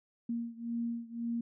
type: beating tone pair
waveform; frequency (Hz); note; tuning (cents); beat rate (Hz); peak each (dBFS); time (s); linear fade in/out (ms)
sine; 233.1 / 235; A#3 / A#3; 0 / +14; 1.9; -36 / -38; 0.29-1.41; 5
effects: none